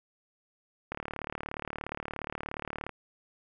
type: click train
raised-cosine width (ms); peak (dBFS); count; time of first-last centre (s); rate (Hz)
0.5; -20; 74; 0.92-2.893; 37
effects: none